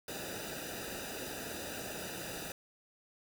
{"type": "noise with comb filter", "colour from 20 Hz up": "pink", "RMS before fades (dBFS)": -42, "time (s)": [0.08, 2.52], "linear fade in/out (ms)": 2, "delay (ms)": 0.92, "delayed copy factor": -0.9, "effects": []}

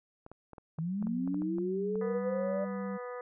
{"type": "clicks", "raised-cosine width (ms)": 1, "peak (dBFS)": -33, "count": 12, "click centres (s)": [0.264, 0.316, 0.533, 0.582, 0.787, 1.026, 1.07, 1.276, 1.344, 1.42, 1.584, 1.956]}
{"type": "linear sweep", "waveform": "sine", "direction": "up", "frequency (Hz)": [154, 595], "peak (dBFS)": -31, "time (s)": [0.78, 2.65], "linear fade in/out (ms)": 10}
{"type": "tone with pitch glide", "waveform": "sine", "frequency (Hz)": [181.5, 194.53], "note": ["F#3", "G3"], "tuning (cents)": [-33, -13], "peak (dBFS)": -35, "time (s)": [1, 2.98], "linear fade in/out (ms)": 20, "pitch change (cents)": 120, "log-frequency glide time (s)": [1.2, 2.24]}
{"type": "harmonic tone", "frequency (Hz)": 246.9, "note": "B3", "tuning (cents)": 0, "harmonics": [2, 3, 4, 5, 6, 7, 8], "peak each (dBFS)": [-39, -50, -49, -46, -57, -53, -55], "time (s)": [2.01, 3.21], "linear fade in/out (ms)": 2}
{"effects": []}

